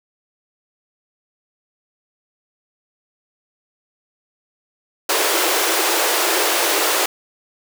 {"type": "high-pass noise", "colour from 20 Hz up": "pink", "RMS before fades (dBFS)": -18, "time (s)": [5.09, 7.06], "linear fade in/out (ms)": 5, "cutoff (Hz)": 320, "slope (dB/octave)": 96, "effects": []}